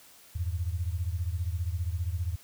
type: beating tone pair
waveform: sine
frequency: 82.2 / 97.2 Hz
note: E2 / G2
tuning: -4 / -14 cents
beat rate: 15 Hz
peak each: -30 / -33 dBFS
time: 0.35-2.36 s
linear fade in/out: 10 ms
effects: white hiss -55 dBFS RMS until 2.43 s